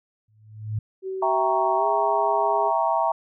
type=tone with exponential growth; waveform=sine; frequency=107.7 Hz; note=A2; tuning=37 cents flat; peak=-21 dBFS; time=0.28-0.79 s; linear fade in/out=5 ms; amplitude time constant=110 ms
type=tone with pitch glide; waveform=sine; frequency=380.1 to 409.7 Hz; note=F#4 to G#4; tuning=+47 to -24 cents; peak=-27 dBFS; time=1.02-2.72 s; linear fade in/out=50 ms; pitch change=+129 cents; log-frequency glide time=1.76-1.86 s
type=chord; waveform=sine; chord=E diminished seventh; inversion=none; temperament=equal; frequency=659.3 / 784 / 932.3 / 1108.7 Hz; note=E5 / G5 / Bb5 / Db6; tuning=0 / 0 / 0 / 0 cents; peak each=-24 / -26 / -23 / -28 dBFS; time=1.22-3.12 s; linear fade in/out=5 ms
effects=none